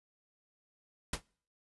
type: noise with exponential decay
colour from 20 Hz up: pink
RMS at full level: -28 dBFS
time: 1.13-1.22 s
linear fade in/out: 5 ms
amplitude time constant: 18 ms
effects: noise-tail reverb RT60 0.5 s tail -26 dB re dry + resampled to 24000 Hz